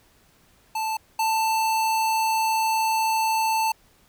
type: tone pair in turn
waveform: square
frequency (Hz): 880 / 886.1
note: A5 / A5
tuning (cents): 0 / +12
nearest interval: unison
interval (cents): 12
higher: second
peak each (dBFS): -25 / -21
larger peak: second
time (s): 0.75-0.97 / 1.19-3.72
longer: second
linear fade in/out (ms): 5
effects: pink hiss -59 dBFS RMS until 4.08 s